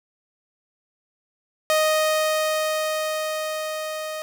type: tone with level ramp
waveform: sawtooth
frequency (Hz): 622.3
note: D#5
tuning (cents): 0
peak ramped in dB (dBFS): -13 to -25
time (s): 1.7-4.22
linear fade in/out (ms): 0
effects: none